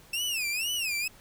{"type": "tone with vibrato", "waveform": "sawtooth", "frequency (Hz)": 2641, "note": "E7", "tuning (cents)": 3, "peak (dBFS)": -25, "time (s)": [0.13, 1.08], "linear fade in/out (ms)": 5, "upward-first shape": "sine", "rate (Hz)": 2.1, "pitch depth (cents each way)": 210, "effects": ["pink hiss -55 dBFS RMS until 1.2 s"]}